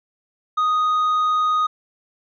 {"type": "tone with tanh clipping", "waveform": "triangle", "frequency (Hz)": 1244.5, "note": "D#6", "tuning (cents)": 0, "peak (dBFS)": -17, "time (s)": [0.57, 1.67], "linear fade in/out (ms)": 10, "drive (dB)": 8, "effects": []}